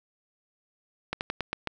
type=slowing click train; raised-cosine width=0.3 ms; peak=-13 dBFS; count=6; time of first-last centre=1.13-1.673 s; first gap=79 ms; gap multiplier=1.16; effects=none